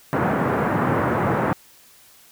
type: band-pass noise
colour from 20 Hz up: pink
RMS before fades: -21 dBFS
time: 0.13-1.53 s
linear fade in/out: 0 ms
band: 110 to 1600 Hz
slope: 24 dB/octave
effects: white hiss -51 dBFS RMS until 2.31 s